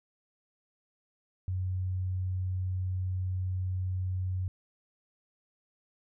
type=tone; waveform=sine; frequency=92.5 Hz; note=F#2; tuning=in tune; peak=-29 dBFS; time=1.48-4.48 s; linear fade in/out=0 ms; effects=none